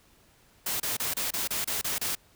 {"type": "noise bursts", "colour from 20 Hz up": "white", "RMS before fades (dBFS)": -30, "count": 9, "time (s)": [0.66, 2.152], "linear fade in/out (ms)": 5, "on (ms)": 140, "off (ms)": 29, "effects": ["pink hiss -61 dBFS RMS until 2.35 s"]}